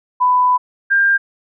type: tone pair in turn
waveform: sine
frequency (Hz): 997 / 1597.4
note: B5 / G6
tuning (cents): +16 / +32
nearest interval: minor sixth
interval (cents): 816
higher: second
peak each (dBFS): -10 / -10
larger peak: neither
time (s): 0.2-0.58 / 0.9-1.18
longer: first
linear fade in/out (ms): 20
effects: none